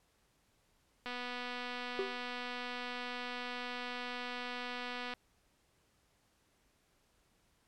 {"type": "click train", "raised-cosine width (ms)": 0.3, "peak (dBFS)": -26, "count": 1004, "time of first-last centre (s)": [1.06, 5.137], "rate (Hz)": 246}
{"type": "tone with exponential decay", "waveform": "triangle", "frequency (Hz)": 388, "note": "G4", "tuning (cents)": -18, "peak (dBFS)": -28, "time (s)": [1.99, 2.22], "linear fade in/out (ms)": 1, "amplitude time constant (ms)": 49}
{"effects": ["pink hiss -73 dBFS RMS until 7.67 s", "low-pass 12000 Hz 12 dB/octave"]}